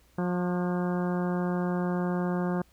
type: harmonic tone with a mistuned harmonic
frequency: 178.6 Hz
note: F3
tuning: 39 cents sharp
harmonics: 1 / 2 / 3 / 4 / 5 / 6 / 7 / 8 / 9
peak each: -27 / -33 / -37 / -39 / -41 / -43 / -44 / -45 / -46 dBFS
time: 0.18-2.62 s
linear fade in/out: 5 ms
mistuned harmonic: 7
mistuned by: -53 cents
effects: added 60 Hz sine -61 dBFS peak until 2.72 s + pink hiss -64 dBFS RMS until 2.72 s